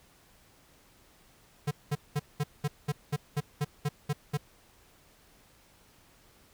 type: tone bursts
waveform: square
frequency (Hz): 146.83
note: D3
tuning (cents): 0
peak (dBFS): -27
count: 12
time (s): 1.67-4.374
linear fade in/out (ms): 10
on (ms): 42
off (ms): 200
effects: pink hiss -61 dBFS RMS until 6.53 s